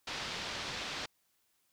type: low-pass noise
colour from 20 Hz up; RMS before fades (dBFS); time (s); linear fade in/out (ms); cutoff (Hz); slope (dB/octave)
white; -40; 0.07-1.06; 5; 4900; 24
effects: white hiss -75 dBFS RMS until 1.72 s